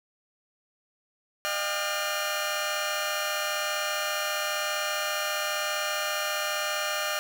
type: tone cluster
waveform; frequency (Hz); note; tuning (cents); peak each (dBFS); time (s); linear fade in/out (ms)
15% pulse; 605 / 690 / 795 / 1421; D#5 / F5 / G5 / F6; -49 / -21 / +24 / +30; -24 / -33 / -30 / -25; 1.45-7.19; 0
effects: none